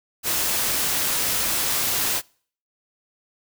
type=noise; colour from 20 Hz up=white; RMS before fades=-23 dBFS; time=0.23-2.22 s; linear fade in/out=50 ms; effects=noise-tail reverb RT60 0.5 s tail -26 dB re dry